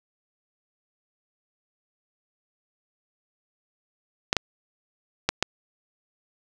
clicks, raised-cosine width 0.2 ms, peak -3 dBFS, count 4, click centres 4.329 / 4.367 / 5.29 / 5.426 s, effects none

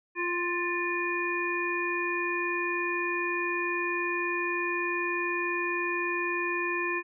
harmonic tone with a mistuned harmonic, 349.2 Hz, F4, in tune, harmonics 1 / 3 / 5 / 7, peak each -32 / -34 / -33 / -32 dBFS, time 0.15-7.03 s, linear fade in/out 50 ms, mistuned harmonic 5, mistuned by +22 cents, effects none

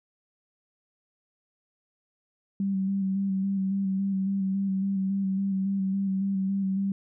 sine tone with vibrato, 194 Hz, G3, 18 cents flat, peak -24 dBFS, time 2.6-6.92 s, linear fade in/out 2 ms, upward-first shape square, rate 3.6 Hz, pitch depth 23 cents each way, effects none

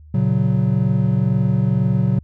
triangle chord, F# major, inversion first, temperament equal, 116.54 / 138.59 / 185 Hz, A#2 / C#3 / F#3, 0 / 0 / 0 cents, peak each -17 dBFS, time 0.14-2.19 s, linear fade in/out 5 ms, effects added 76 Hz sine -40 dBFS peak until 2.23 s

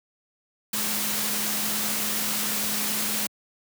sine tone in noise, 210.8 Hz, G#3, 26 cents sharp, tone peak -36 dBFS, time 0.73-3.27 s, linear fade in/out 5 ms, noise white, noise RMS -27 dBFS, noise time 0.73-3.27 s, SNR -12 dB, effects high-pass 100 Hz 12 dB/octave

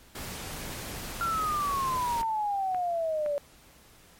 pink noise, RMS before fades -38 dBFS, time 0.15-2.22 s, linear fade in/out 5 ms
click train, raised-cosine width 0.5 ms, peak -26 dBFS, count 5, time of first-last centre 1.2-3.262 s, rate 1.94 Hz
sine exponential sweep, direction down, 1384 to 568 Hz, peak -26 dBFS, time 1.21-3.38 s, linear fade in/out 0 ms
effects pink hiss -56 dBFS RMS until 4.19 s + MP3 64 kbps

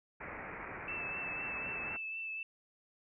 white low-pass noise, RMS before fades -45 dBFS, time 0.2-1.97 s, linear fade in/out 10 ms, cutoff 2400 Hz, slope 96 dB/octave
sine tone with vibrato, 2640 Hz, E7, 2 cents sharp, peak -38 dBFS, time 0.88-2.43 s, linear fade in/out 2 ms, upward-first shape triangle, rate 4 Hz, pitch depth 24 cents each way
effects none

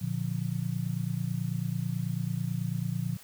sine chord, Bb major, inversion none, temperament just, 116.54 / 145.68 / 174.81 Hz, Bb2 / D3 / F3, 0 / -14 / +2 cents, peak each -33 dBFS, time 0.01-3.17 s, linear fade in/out 10 ms, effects white hiss -52 dBFS RMS until 3.23 s

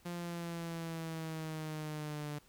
sawtooth linear sweep, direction down, 174.61 to 147.2 Hz, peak -35 dBFS, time 0.05-2.39 s, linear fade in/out 10 ms, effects pink hiss -65 dBFS RMS until 2.48 s

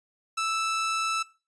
sawtooth tone, 1318 Hz, E6, 1 cent flat, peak -22 dBFS, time 0.37-1.23 s, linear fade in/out 10 ms, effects noise-tail reverb RT60 0.3 s tail -18 dB re dry + resampled to 22050 Hz

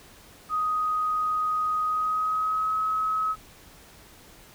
sine tone with pitch glide, 1250 to 1280 Hz, D#6 to D#6, +8 to +49 cents, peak -23 dBFS, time 0.49-3.36 s, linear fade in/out 50 ms, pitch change +41 cents, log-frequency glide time 1.84-2.75 s, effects pink hiss -51 dBFS RMS until 4.54 s

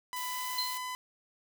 sawtooth tone with pitch glide, 998 to 1005.5 Hz, B5 to B5, +18 to +31 cents, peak -32 dBFS, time 0.13-0.95 s, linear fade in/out 0 ms, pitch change +13 cents, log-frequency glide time 0.25-0.44 s
blue noise, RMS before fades -41 dBFS, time 0.16-0.78 s, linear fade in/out 5 ms
sine tone with exponential decay, 4106 Hz, C8, 33 cents flat, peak -27 dBFS, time 0.58-0.88 s, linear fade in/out 5 ms, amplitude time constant 65 ms
effects none

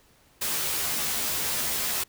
white noise with comb filter, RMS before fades -28 dBFS, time 0.41-2.04 s, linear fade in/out 10 ms, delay 13 ms, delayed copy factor +0.95, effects pink hiss -60 dBFS RMS until 2.08 s

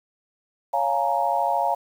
sine chord, Bb minor seventh, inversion first, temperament just, 559.4 / 699.2 / 839.1 / 932.3 Hz, Db5 / F5 / Ab5 / Bb5, +16 / +2 / +18 / 0 cents, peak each -28 / -24 / -25 / -25 dBFS, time 0.73-1.75 s, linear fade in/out 10 ms, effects 8-bit

